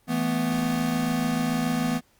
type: chord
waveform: square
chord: E suspended fourth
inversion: none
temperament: equal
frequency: 164.81 / 220 / 246.9 Hz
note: E3 / A3 / B3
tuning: 0 / 0 / 0 cents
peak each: -30 / -30 / -26 dBFS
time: 0.07-2.01 s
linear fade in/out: 50 ms
effects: pink hiss -63 dBFS RMS until 2.19 s + Opus 32 kbps